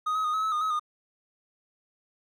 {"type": "tone with pitch steps", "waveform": "triangle", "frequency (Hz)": [1247, 1275, 1234, 1283, 1297, 1224, 1279, 1222], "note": ["D#6", "D#6", "D#6", "E6", "E6", "D#6", "D#6", "D#6"], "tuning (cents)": [3, 42, -15, -47, -28, -29, 47, -32], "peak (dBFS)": -23, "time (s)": [0.06, 0.796], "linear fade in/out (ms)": 10, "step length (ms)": 92, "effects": []}